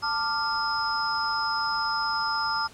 sine tone cluster, 890 / 1183 / 1397 / 5100 Hz, A5 / D6 / F6 / D#8, +20 / +12 / 0 / +42 cents, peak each -30 dBFS, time 0.02-2.68 s, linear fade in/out 20 ms, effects pink hiss -50 dBFS RMS until 2.73 s + low-pass 10000 Hz 12 dB/octave

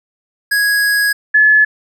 square / sine tone pair in turn, 1661.2 / 1716.8 Hz, G#6 / A6, 0 / -43 cents, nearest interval minor second, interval 57 cents, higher second, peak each -12 / -6 dBFS, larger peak second, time 0.51-1.13 / 1.34-1.65 s, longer first, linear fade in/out 10 ms, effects none

